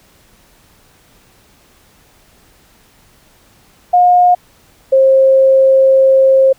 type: tone pair in turn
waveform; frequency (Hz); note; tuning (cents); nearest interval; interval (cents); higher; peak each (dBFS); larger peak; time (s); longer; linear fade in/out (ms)
sine; 716 / 532.8; F5 / C5; +43 / +31; perfect fourth; 512; first; -5; neither; 3.93-4.35 / 4.92-6.53; second; 10
effects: pink hiss -49 dBFS RMS until 6.58 s